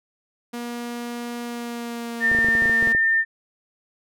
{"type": "tone with pitch glide", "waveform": "sawtooth", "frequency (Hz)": [238.8, 231.3], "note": ["A#3", "A#3"], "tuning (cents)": [42, -13], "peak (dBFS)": -25, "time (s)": [0.53, 2.93], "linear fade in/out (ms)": 10, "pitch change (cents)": -55, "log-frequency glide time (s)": [1.42, 2.53]}
{"type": "tone", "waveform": "sine", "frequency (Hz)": 1805, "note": "A6", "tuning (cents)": 44, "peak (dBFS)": -16, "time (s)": [2.2, 3.25], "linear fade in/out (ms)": 50}
{"type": "clicks", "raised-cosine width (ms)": 2, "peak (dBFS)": -17, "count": 12, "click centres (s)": [2.316, 2.349, 2.388, 2.446, 2.486, 2.552, 2.622, 2.657, 2.696, 2.826, 2.873, 2.949]}
{"effects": []}